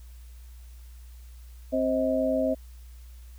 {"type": "tone cluster", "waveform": "sine", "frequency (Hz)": [263.5, 526, 634], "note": ["C4", "C5", "D#5"], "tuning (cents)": [12, 9, 32], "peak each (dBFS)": [-27, -28, -26], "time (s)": [1.72, 2.55], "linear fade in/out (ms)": 20, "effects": ["added 60 Hz sine -43 dBFS peak until 3.38 s", "white hiss -60 dBFS RMS until 3.38 s"]}